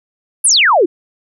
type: exponential sweep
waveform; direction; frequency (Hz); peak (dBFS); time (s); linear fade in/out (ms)
sine; down; 11410 to 310; -7; 0.44-0.86; 10
effects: none